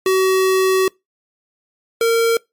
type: tone pair in turn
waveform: square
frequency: 377.9 / 459.4 Hz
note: F#4 / A#4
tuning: +37 / -25 cents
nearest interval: minor third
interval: 338 cents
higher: second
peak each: -13 dBFS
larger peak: neither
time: 0.06-0.88 / 2.01-2.37 s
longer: first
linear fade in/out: 2 ms
effects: noise-tail reverb RT60 0.2 s tail -25 dB re dry + MP3 96 kbps